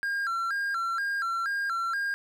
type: tone with vibrato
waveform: triangle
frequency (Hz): 1480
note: F#6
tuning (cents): 0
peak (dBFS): -25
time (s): 0.03-2.14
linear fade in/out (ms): 0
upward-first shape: square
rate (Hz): 2.1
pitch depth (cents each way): 150
effects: none